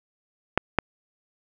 clicks, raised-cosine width 0.5 ms, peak -3 dBFS, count 2, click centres 0.576 / 0.787 s, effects none

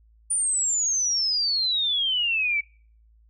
sine exponential sweep, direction down, 9397 to 2263 Hz, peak -21 dBFS, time 0.3-2.61 s, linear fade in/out 10 ms, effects noise-tail reverb RT60 0.5 s tail -26 dB re dry + added 55 Hz sine -54 dBFS peak until 3.29 s

